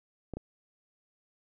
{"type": "clicks", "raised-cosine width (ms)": 2, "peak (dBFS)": -24, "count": 2, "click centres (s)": [0.337, 0.37], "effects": []}